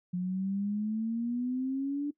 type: exponential sweep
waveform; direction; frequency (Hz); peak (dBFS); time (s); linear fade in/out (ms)
sine; up; 177.4 to 293.5; -29; 0.13-2.11; 10
effects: noise-tail reverb RT60 0.1 s tail -20 dB re dry